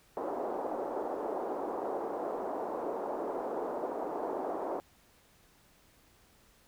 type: band-pass noise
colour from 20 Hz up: pink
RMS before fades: -36 dBFS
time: 0.17-4.8 s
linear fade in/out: 0 ms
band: 340 to 900 Hz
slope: 24 dB/octave
effects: pink hiss -64 dBFS RMS until 6.67 s